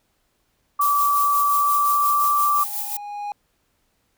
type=tone with pitch glide; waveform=sine; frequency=1156 to 1167.4 Hz; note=D6 to D6; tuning=-28 to -11 cents; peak=-16 dBFS; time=0.79-2.64 s; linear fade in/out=10 ms; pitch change=+17 cents; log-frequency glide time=1.48-2.26 s
type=noise with tremolo; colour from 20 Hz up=violet; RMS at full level=-26 dBFS; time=0.81-2.97 s; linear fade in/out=5 ms; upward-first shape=sine; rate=5.7 Hz; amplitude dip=45%
type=tone with exponential growth; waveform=triangle; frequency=823 Hz; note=G#5; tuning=16 cents flat; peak=-23 dBFS; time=1.57-3.32 s; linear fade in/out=1 ms; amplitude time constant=380 ms
effects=pink hiss -68 dBFS RMS until 4.17 s